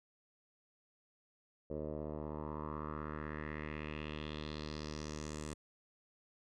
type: tone with low-pass filter sweep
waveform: 10% pulse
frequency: 76 Hz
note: D#2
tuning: 40 cents flat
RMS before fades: -43 dBFS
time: 1.7-5.54 s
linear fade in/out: 5 ms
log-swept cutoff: 530 to 8300 Hz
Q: 3.4
effects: none